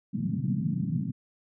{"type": "band-pass noise", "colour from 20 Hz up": "pink", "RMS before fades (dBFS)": -29, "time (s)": [0.13, 1.12], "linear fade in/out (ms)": 20, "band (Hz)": [120, 240], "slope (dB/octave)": 48, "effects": []}